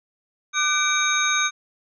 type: tone cluster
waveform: sine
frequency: 1197 / 1511 / 2322 / 3736 / 6380 Hz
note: D6 / F#6 / D7 / A#7 / G8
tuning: +33 / +36 / -20 / +3 / +30 cents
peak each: -25 dBFS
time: 0.53-1.51 s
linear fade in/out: 50 ms
effects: none